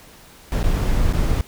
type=noise with dropouts; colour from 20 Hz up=brown; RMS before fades=-18 dBFS; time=0.52-1.41 s; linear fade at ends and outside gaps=1 ms; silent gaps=0.63-0.64 / 1.127-1.134 s; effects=pink hiss -46 dBFS RMS until 1.47 s